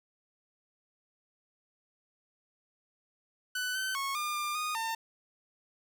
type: tone with pitch steps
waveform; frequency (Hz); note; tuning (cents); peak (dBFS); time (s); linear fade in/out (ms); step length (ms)
sawtooth; 1496 / 1530 / 1098 / 1205 / 1197 / 1234 / 903; F#6 / G6 / C#6 / D6 / D6 / D#6 / A5; +19 / -42 / -17 / +44 / +33 / -15 / +45; -28; 3.55-4.95; 5; 200
effects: none